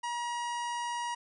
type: harmonic tone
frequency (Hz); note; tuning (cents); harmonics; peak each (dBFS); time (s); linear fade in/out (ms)
955; A#5; +42; 1 / 2 / 3 / 4 / 5 / 6 / 7 / 8 / 9 / 10; -33 / -42 / -44 / -55 / -53 / -48 / -55 / -58 / -55 / -54; 0.03-1.15; 10
effects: none